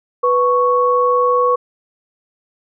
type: tone pair together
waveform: sine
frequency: 493.9 / 1108.8 Hz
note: B4 / C#6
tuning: 0 / 0 cents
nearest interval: octave + major second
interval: 1400 cents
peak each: -14 dBFS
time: 0.23-1.56 s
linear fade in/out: 10 ms
effects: none